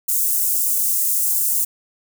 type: high-pass noise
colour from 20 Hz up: white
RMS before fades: -19 dBFS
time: 0.08-1.65 s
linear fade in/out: 10 ms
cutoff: 7500 Hz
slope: 24 dB/octave
effects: none